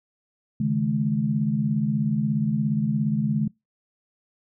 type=chord; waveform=sine; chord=C# suspended second; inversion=none; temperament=equal with one note detuned; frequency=138.59 / 155.56 / 213.1 Hz; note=C#3 / D#3 / G#3; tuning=0 / 0 / +45 cents; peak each=-26 / -26 / -23 dBFS; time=0.6-3.48 s; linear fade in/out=5 ms; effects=noise-tail reverb RT60 0.2 s tail -24 dB re dry